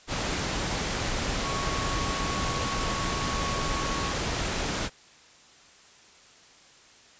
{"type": "tone in noise", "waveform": "sine", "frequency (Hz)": 1108.7, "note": "C#6", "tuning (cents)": 0, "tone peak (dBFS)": -33, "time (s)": [1.4, 4.15], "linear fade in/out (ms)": 50, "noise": "pink", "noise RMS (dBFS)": -29, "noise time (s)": [0.07, 4.9], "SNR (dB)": -7, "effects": ["white hiss -54 dBFS RMS until 7.19 s", "resampled to 16000 Hz"]}